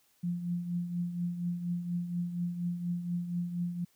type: tone with tremolo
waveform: sine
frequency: 174.61 Hz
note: F3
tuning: in tune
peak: -28 dBFS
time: 0.23-3.85 s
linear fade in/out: 10 ms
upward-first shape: triangle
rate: 4.2 Hz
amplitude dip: 65%
effects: white hiss -69 dBFS RMS until 3.95 s